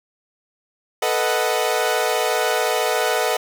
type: chord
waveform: sawtooth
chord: B dominant seventh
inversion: third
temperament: equal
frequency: 440 / 493.9 / 622.3 / 740 Hz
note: A4 / B4 / D#5 / F#5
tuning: 0 / 0 / 0 / 0 cents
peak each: -20 dBFS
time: 1.02-3.37 s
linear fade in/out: 5 ms
effects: none